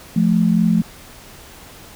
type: tone pair together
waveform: sine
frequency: 174.61 / 218.3 Hz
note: F3 / A3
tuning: 0 / -13 cents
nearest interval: major third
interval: 387 cents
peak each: -15 dBFS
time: 0.16-0.82 s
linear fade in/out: 5 ms
effects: pink hiss -41 dBFS RMS until 1.95 s